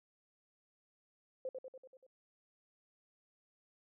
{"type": "tone with echo", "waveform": "sine", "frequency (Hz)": 520, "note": "C5", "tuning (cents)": -11, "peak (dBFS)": -37, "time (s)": [1.45, 1.49], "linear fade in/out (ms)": 2, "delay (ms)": 96, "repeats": 6, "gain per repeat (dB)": -4, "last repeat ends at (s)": 2.066, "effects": []}